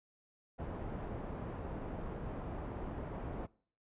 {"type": "low-pass noise", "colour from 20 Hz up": "pink", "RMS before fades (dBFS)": -42, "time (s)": [0.58, 3.47], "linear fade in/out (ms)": 20, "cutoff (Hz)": 870, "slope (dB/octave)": 12, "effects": ["noise-tail reverb RT60 0.5 s tail -23 dB re dry", "resampled to 8000 Hz"]}